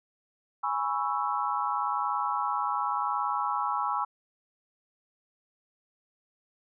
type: chord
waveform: sine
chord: C# minor seventh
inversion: second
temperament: equal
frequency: 830.6 / 987.8 / 1108.7 / 1318.5 Hz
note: G#5 / B5 / C#6 / E6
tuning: 0 / 0 / 0 / 0 cents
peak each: -32 dBFS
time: 0.63-4.05 s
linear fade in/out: 10 ms
effects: none